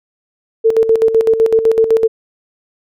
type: tone with tremolo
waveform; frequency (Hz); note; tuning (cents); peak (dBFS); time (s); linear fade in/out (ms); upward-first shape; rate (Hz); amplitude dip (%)
sine; 448.2; A4; +32; -6; 0.64-2.08; 20; square; 7.9; 65
effects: none